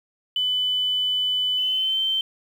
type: tone with pitch glide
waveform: sine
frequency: 3000 to 3106 Hz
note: F#7 to G7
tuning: +23 to -17 cents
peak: -20 dBFS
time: 0.36-2.21 s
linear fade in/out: 2 ms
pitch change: +60 cents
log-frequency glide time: 1.56-2.01 s
effects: 8-bit